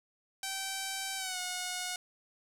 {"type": "tone with pitch glide", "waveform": "5% pulse", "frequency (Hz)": [774, 726.4], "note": ["G5", "F#5"], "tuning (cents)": [-22, -32], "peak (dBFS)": -23, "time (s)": [0.43, 1.96], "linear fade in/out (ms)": 2, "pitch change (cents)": -110, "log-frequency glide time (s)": [1.17, 1.39], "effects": ["9-bit"]}